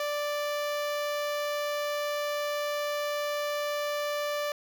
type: tone with notch filter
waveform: sawtooth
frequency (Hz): 587.3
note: D5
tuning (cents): 0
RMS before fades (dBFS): -31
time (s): 0-4.52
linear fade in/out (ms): 2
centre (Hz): 8600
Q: 1.7
effects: none